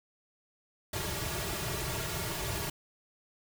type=noise with comb filter; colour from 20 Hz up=pink; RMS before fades=-35 dBFS; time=0.93-2.7 s; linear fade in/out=5 ms; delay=3.9 ms; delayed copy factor=-0.8; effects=none